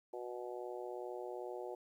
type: harmonic tone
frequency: 122.4 Hz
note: B2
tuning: 15 cents flat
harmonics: 3 / 4 / 5 / 6 / 7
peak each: -45 / -47 / -49 / -51 / -52 dBFS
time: 0.13-1.75 s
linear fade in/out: 5 ms
effects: 12-bit